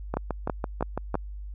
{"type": "two click trains", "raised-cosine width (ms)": 1, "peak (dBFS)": [-14, -12], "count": [7, 4], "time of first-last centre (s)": [[0.14, 1.143], [0.17, 1.154]], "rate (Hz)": [5.98, 3.05], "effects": ["added 50 Hz sine -35 dBFS peak until 1.54 s"]}